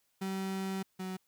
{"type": "tone pair in turn", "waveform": "35% pulse", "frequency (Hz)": [191.6, 186.68], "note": ["G3", "F#3"], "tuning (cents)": [-39, 16], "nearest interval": "unison", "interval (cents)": 45, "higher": "first", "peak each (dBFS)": [-32, -35], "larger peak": "first", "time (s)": [[0.21, 0.83], [0.99, 1.17]], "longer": "first", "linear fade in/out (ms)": 10, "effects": ["white hiss -75 dBFS RMS until 1.27 s"]}